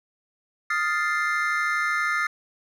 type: chord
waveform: triangle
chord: F dominant seventh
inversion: third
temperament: equal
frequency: 1244.5 / 1396.9 / 1760 / 2093 Hz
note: Eb6 / F6 / A6 / C7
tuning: 0 / 0 / 0 / 0 cents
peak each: -26 dBFS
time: 0.7-2.27 s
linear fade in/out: 5 ms
effects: none